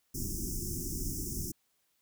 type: band-stop noise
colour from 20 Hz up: pink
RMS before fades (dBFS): -36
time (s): 0.14-1.52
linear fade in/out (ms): 10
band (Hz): 380 to 5300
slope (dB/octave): 96
effects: white hiss -75 dBFS RMS until 2.01 s